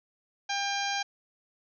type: harmonic tone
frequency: 799 Hz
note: G5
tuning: 33 cents sharp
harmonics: 1 / 2 / 3 / 4 / 5 / 6 / 7 / 8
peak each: -32 / -35 / -37 / -38 / -39 / -40 / -40 / -41 dBFS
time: 0.49-1.03 s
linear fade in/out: 10 ms
effects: none